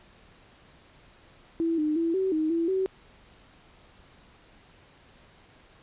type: tone with pitch steps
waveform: sine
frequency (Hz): 330.6 / 304.7 / 332.1 / 380.4 / 312.9 / 333.5 / 379.7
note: E4 / D#4 / E4 / F#4 / D#4 / E4 / F#4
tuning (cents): +5 / -36 / +13 / +48 / +10 / +20 / +45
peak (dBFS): -23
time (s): 1.6-2.86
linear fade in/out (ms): 0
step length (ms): 180
effects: pink hiss -56 dBFS RMS until 5.82 s + resampled to 8000 Hz